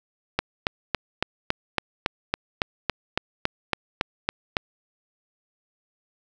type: click train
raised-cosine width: 0.3 ms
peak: -5 dBFS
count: 16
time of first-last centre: 0.39-4.568 s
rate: 3.59 Hz
effects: none